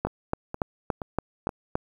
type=two click trains; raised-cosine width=1 ms; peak=-18 / -10 dBFS; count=4 / 7; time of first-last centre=0.07-1.492 / 0.05-1.755 s; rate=2.11 / 3.52 Hz; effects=8-bit